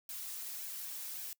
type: noise with flanger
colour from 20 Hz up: blue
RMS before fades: -43 dBFS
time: 0.09-1.33 s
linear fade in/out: 2 ms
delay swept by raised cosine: 1.2 to 4.9 ms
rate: 1.8 Hz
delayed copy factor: +0.55
effects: noise-tail reverb RT60 0.1 s tail -24 dB re dry